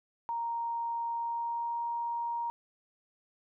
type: tone with pitch glide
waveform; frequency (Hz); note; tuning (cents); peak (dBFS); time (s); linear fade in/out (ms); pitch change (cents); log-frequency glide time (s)
sine; 932.3 to 938.8; A#5 to A#5; 0 to +12; -31; 0.29-2.5; 0; +12; 1.14-1.85
effects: none